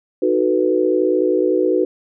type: chord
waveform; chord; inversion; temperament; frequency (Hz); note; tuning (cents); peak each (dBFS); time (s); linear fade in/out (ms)
sine; B dominant seventh; first; equal; 311.1 / 370 / 440 / 493.9; D#4 / F#4 / A4 / B4; 0 / 0 / 0 / 0; -20 / -17 / -23 / -19; 0.22-1.85; 5
effects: none